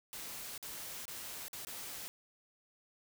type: noise with dropouts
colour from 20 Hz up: white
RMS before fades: -45 dBFS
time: 0.13-2.08 s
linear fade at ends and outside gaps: 0 ms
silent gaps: 0.578-0.627 / 1.054-1.08 / 1.482-1.531 / 1.649-1.67 s
effects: none